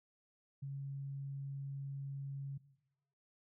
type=tone; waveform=sine; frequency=138.3 Hz; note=C#3; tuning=4 cents flat; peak=-40 dBFS; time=0.62-2.58 s; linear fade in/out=10 ms; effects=noise-tail reverb RT60 0.9 s tail -18 dB re dry